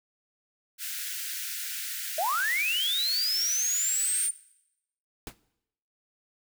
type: high-pass noise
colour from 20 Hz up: white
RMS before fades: -35 dBFS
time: 0.78-4.3 s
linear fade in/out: 50 ms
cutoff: 1400 Hz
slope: 96 dB/octave
type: linear sweep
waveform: sine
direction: up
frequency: 601 to 9070 Hz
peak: -25 dBFS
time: 2.18-4.31 s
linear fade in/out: 5 ms
type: noise with exponential decay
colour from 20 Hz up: pink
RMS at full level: -35 dBFS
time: 5.27-5.37 s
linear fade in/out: 1 ms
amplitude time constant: 20 ms
effects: noise-tail reverb RT60 0.8 s tail -19 dB re dry